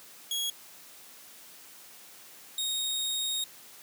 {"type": "tone pair in turn", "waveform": "sawtooth", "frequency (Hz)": [3318, 3733], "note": ["G#7", "A#7"], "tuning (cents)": [-2, 2], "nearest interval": "major second", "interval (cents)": 204, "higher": "second", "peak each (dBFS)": -26, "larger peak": "neither", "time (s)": [[0.31, 0.5], [2.58, 3.44]], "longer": "second", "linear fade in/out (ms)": 2, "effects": ["white hiss -51 dBFS RMS until 3.82 s", "high-pass 150 Hz 12 dB/octave"]}